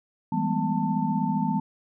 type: tone cluster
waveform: sine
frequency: 164.5 / 197 / 212.3 / 249.2 / 890 Hz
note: E3 / G3 / G#3 / B3 / A5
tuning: -3 / +9 / +38 / +16 / +20 cents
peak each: -29 dBFS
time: 0.32-1.6 s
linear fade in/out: 5 ms
effects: none